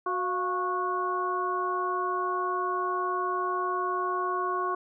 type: harmonic tone with a mistuned harmonic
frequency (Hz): 366.8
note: F#4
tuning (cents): -15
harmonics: 1 / 2 / 3 / 4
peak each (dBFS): -32 / -36 / -28 / -39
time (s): 0.06-4.75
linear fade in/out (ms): 5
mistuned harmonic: 2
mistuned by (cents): -78
effects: none